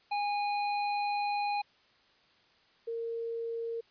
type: tone pair in turn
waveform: square / sine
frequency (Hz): 821 / 460.8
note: G#5 / A#4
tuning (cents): -20 / -20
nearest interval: minor seventh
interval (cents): 1000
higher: first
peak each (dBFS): -30 / -33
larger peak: first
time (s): 0.11-1.62 / 2.87-3.81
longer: first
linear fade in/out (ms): 10
effects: white hiss -65 dBFS RMS until 3.9 s + resampled to 11025 Hz